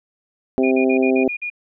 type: harmonic tone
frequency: 130.81 Hz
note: C3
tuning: in tune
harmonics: 2 / 3 / 4 / 5 / 6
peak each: -17 / -18 / -24 / -25 / -32 dBFS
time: 0.58-1.28 s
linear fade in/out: 0 ms
type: tone bursts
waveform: sine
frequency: 2436 Hz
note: D#7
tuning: 37 cents flat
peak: -23 dBFS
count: 7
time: 0.63-1.501 s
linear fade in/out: 10 ms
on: 85 ms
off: 46 ms
effects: none